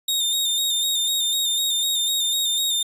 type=tone with vibrato; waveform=sawtooth; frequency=3686 Hz; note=A#7; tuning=20 cents flat; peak=-17 dBFS; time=0.08-2.83 s; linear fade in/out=5 ms; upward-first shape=square; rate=4 Hz; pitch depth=36 cents each way; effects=resampled to 32000 Hz